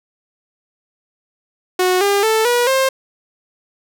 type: tone with pitch steps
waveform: sawtooth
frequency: 366.6 / 402.1 / 441 / 483.7 / 530.6 Hz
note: F#4 / G4 / A4 / B4 / C5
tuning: -16 / +44 / +4 / -36 / +24 cents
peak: -9 dBFS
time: 1.79-2.89 s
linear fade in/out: 5 ms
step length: 220 ms
effects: none